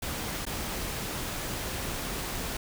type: noise with dropouts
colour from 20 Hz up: pink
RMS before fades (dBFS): -34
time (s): 0.02-2.57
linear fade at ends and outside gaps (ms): 5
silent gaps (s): 0.453-0.465
effects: none